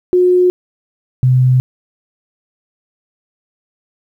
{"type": "tone pair in turn", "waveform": "sine", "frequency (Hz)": [361.5, 127.81], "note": ["F#4", "C3"], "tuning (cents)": [-40, -40], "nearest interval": "octave + tritone", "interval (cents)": 1800, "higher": "first", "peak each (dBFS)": -7, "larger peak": "neither", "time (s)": [[0.13, 0.5], [1.23, 1.6]], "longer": "neither", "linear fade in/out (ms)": 0, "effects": ["8-bit"]}